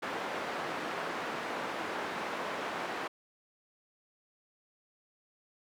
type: band-pass noise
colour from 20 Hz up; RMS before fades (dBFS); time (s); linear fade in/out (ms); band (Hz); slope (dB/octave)
white; -37; 0.02-3.08; 10; 240 to 1400; 12
effects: none